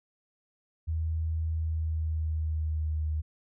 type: tone with pitch glide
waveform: sine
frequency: 80.3 to 77.3 Hz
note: E2 to D#2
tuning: -45 to -11 cents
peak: -27 dBFS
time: 0.87-3.22 s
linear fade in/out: 20 ms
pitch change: -66 cents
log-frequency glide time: 1.53-3.08 s
effects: none